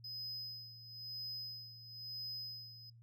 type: tone with tremolo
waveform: triangle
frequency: 5040 Hz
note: D#8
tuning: 21 cents sharp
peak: -40 dBFS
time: 0.04-2.9 s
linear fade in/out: 5 ms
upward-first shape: sine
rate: 1 Hz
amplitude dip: 75%
effects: noise-tail reverb RT60 0.2 s tail -25 dB re dry + added 116 Hz sine -57 dBFS peak until 3.02 s